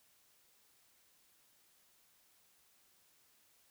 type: silence
effects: white hiss -70 dBFS RMS until 3.7 s

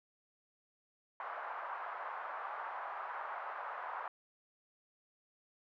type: band-pass noise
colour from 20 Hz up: white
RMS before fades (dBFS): -43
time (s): 1.2-4.08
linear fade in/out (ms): 2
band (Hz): 720 to 1300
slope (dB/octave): 24
effects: none

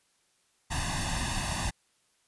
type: noise with comb filter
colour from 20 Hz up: pink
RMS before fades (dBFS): -31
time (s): 0.7-1.71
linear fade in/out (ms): 20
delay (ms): 1.1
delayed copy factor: +1
effects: white hiss -70 dBFS RMS until 2.27 s + resampled to 24000 Hz

